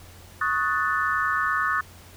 sine chord, D# half-diminished seventh, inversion third, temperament equal with one note detuned, 1108.7 / 1257.5 / 1480 / 1760 Hz, C#6 / D#6 / F#6 / A6, 0 / +18 / 0 / 0 cents, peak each -28 / -26 / -27 / -27 dBFS, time 0.41-1.81 s, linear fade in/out 5 ms, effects added 88 Hz sine -48 dBFS peak until 2.16 s + pink hiss -49 dBFS RMS until 2.16 s

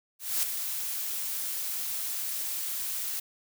blue noise with ADSR envelope, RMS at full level -26 dBFS, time 0.19-3.2 s, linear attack 240 ms, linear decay 4 ms, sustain -7 dB, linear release 7 ms, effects none

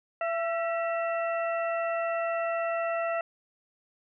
harmonic tone with a mistuned harmonic, 671 Hz, E5, 31 cents sharp, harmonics 1 / 2 / 3 / 4, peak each -28 / -34 / -38 / -40 dBFS, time 0.21-3.21 s, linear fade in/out 2 ms, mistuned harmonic 3, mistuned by -62 cents, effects none

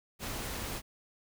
pink noise, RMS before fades -38 dBFS, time 0.19-0.82 s, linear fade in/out 50 ms, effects none

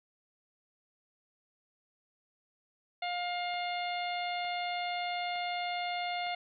harmonic tone, 708 Hz, F5, 23 cents sharp, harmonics 1 / 2 / 3 / 4 / 5 / 6, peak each -34 / -46 / -39 / -44 / -44 / -47 dBFS, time 3.02-6.35 s, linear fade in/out 5 ms
click train, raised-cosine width 0.3 ms, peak -37 dBFS, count 4, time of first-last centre 3.54-6.267 s, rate 1.1 Hz
effects none

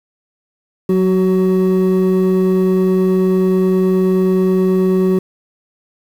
triangle tone pair together, 185 / 374.7 Hz, F#3 / F#4, 0 / +22 cents, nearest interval octave, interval 1222 cents, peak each -11 dBFS, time 0.89-5.19 s, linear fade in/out 5 ms, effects tanh soft clip ceiling -2 dBFS + 7-bit

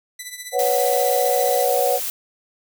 10% pulse tone with tremolo, 1989 Hz, B6, 12 cents sharp, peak -20 dBFS, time 0.19-1.65 s, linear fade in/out 5 ms, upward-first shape triangle, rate 15 Hz, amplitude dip 75%
sine chord, B suspended second, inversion none, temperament equal, 493.9 / 554.4 / 740 Hz, B4 / C#5 / F#5, 0 / 0 / 0 cents, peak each -21 dBFS, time 0.52-2 s, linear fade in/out 50 ms
blue noise, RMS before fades -26 dBFS, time 0.59-2.1 s, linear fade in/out 0 ms
effects none

